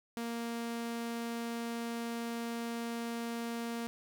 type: tone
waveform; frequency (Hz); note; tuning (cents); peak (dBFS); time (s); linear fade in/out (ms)
sawtooth; 233.1; A#3; 0; -32; 0.17-3.87; 0
effects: none